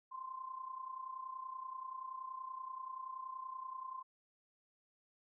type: tone with amplitude modulation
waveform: sine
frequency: 1043 Hz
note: C6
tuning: 6 cents flat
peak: -40 dBFS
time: 0.11-4.03 s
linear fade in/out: 20 ms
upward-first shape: sine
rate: 30.5 Hz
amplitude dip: 70%
effects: none